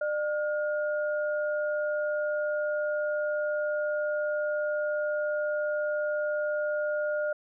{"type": "tone pair together", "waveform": "sine", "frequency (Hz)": [600, 1425.7], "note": ["D5", "F6"], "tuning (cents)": [37, 35], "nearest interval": "octave + minor third", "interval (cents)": 1498, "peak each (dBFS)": [-27, -34], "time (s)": [0.01, 7.33], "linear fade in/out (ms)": 5, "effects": []}